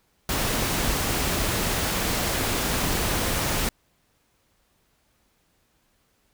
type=noise; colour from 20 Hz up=pink; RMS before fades=-25 dBFS; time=0.29-3.69 s; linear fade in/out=2 ms; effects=pink hiss -67 dBFS RMS until 6.33 s